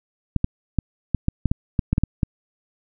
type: clicks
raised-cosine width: 5 ms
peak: -6 dBFS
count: 12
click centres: 0.363 / 0.444 / 0.787 / 1.147 / 1.284 / 1.457 / 1.515 / 1.792 / 1.93 / 1.981 / 2.036 / 2.232 s
effects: none